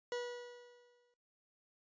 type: tone with exponential decay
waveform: 40% pulse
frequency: 485.6 Hz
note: B4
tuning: 29 cents flat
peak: -35 dBFS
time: 0.12-1.14 s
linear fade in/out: 1 ms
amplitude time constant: 220 ms
effects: noise-tail reverb RT60 0.8 s tail -24 dB re dry + resampled to 16000 Hz